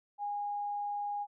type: tone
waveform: sine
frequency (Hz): 820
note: G#5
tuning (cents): -22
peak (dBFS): -33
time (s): 0.18-1.27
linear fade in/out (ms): 50
effects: none